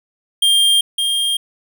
square tone pair in turn, 3200 / 3213 Hz, G7 / G7, +35 / +42 cents, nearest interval unison, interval 7 cents, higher second, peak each -11 / -16 dBFS, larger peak first, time 0.42-0.81 / 0.98-1.37 s, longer neither, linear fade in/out 5 ms, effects none

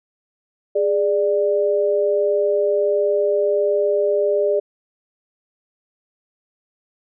sine tone pair together, 412.3 / 590.9 Hz, G#4 / D5, -13 / +10 cents, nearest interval tritone, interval 623 cents, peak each -18 dBFS, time 0.75-4.6 s, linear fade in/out 10 ms, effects none

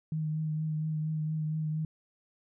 sine tone with vibrato, 155.56 Hz, D#3, in tune, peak -29 dBFS, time 0.12-1.85 s, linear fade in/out 2 ms, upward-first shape triangle, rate 4.3 Hz, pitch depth 24 cents each way, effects none

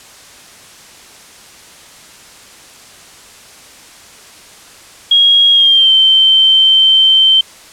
sine tone with pitch glide, 3283 to 3109 Hz, G#7 to G7, -21 to -15 cents, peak -5 dBFS, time 5.11-7.41 s, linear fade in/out 5 ms, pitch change -94 cents, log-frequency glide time 5.52-5.92 s, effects white hiss -38 dBFS RMS until 7.72 s + low-pass 9000 Hz 12 dB/octave

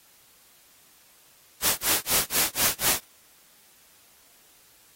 white noise with tremolo, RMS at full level -21 dBFS, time 1.61-3.05 s, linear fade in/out 50 ms, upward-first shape sine, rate 4.1 Hz, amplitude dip 100%, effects white hiss -57 dBFS RMS until 4.95 s + AAC 48 kbps

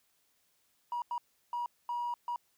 triangle tone bursts at uneven times, 960 Hz, B5, 49 cents flat, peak -29 dBFS, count 5, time 0.92-1.02 / 1.11-1.18 / 1.53-1.66 / 1.89-2.14 / 2.28-2.36 s, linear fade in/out 2 ms, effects tanh soft clip ceiling -29 dBFS + white hiss -73 dBFS RMS until 2.57 s

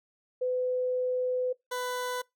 sine / 20% pulse tone pair in turn, 504 / 498.2 Hz, B4 / B4, +35 / +15 cents, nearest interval unison, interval 20 cents, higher first, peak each -26 / -26 dBFS, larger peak neither, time 0.41-1.53 / 1.71-2.22 s, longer first, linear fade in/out 10 ms, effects noise-tail reverb RT60 0.2 s tail -24 dB re dry

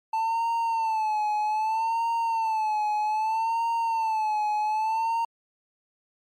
triangle tone with vibrato, 883 Hz, A5, 6 cents sharp, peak -21 dBFS, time 0.13-5.25 s, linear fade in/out 5 ms, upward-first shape sine, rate 0.63 Hz, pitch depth 78 cents each way, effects MP3 64 kbps

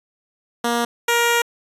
10% pulse tone pair in turn, 236.4 / 471.5 Hz, A#3 / A#4, +24 / +20 cents, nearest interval octave, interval 1196 cents, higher second, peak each -10 / -7 dBFS, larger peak second, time 0.64-0.85 / 1.08-1.42 s, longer second, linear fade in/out 5 ms, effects resampled to 32000 Hz

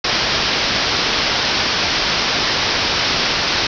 white low-pass noise, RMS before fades -18 dBFS, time 0.04-3.67 s, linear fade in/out 5 ms, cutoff 5600 Hz, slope 96 dB/octave, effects none

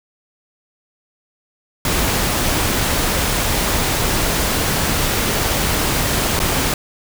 pink noise with dropouts, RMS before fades -18 dBFS, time 1.85-6.74 s, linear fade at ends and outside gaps 2 ms, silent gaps 6.392-6.4 s, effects none

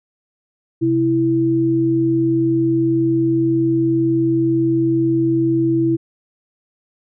sine tone pair together, 130.81 / 330.2 Hz, C3 / E4, 0 / +3 cents, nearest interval octave + major third, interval 1603 cents, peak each -21 / -14 dBFS, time 0.81-5.97 s, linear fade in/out 20 ms, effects none

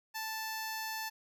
10% pulse tone with notch filter, 880 Hz, A5, in tune, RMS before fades -39 dBFS, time 0.14-1.1 s, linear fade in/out 20 ms, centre 3200 Hz, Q 1.6, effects none

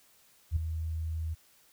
sine tone with ADSR envelope, 80.3 Hz, E2, 45 cents flat, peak -22 dBFS, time 0.51-1.35 s, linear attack 53 ms, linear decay 6 ms, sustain -9 dB, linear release 20 ms, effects white hiss -63 dBFS RMS until 1.72 s

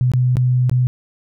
sine tone with dropouts, 125.7 Hz, B2, 31 cents sharp, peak -12 dBFS, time 0.01-0.87 s, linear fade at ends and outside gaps 0 ms, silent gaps 0.117-0.136 / 0.356-0.369 / 0.696-0.714 s, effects none

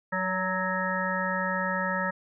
harmonic tone with a mistuned harmonic, 185.7 Hz, F#3, 7 cents sharp, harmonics 1 / 3 / 5 / 7 / 9 / 10, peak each -33 / -33 / -33 / -33 / -33 / -33 dBFS, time 0.12-2.11 s, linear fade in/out 10 ms, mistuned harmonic 3, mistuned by +21 cents, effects none

